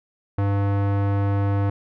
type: tone with low-pass filter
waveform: square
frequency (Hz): 100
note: G2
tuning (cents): +35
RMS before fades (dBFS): -21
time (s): 0.38-1.7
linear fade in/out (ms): 5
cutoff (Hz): 1300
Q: 0.87
effects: none